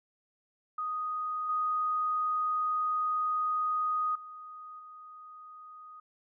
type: tone with level steps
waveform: sine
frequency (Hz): 1244.5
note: D#6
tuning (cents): 0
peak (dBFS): -31 / -27 / -43 / -46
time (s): 0.78-6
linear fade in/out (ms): 5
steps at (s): 1.49 / 4.15 / 4.79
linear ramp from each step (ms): 5
effects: none